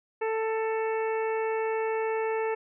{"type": "harmonic tone", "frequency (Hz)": 443.1, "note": "A4", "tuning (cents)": 12, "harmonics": [1, 2, 3, 4, 5, 6], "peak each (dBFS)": [-27, -33, -41, -40, -41, -44], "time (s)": [0.21, 2.55], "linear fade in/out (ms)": 10, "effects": []}